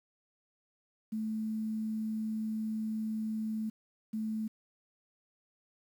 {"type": "tone bursts at uneven times", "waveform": "sine", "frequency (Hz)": 218.6, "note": "A3", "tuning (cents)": -11, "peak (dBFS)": -32, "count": 2, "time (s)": [[1.12, 3.7], [4.13, 4.48]], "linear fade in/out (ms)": 10, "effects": ["10-bit"]}